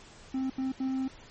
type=tone bursts at uneven times; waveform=triangle; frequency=263.3 Hz; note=C4; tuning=11 cents sharp; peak=-26 dBFS; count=3; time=0.34-0.5 / 0.58-0.72 / 0.8-1.08 s; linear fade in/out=5 ms; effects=pink hiss -52 dBFS RMS until 1.3 s + MP3 32 kbps